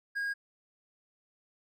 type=tone; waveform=triangle; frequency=1632 Hz; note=G#6; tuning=31 cents flat; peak=-29 dBFS; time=0.15-0.34 s; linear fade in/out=20 ms; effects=none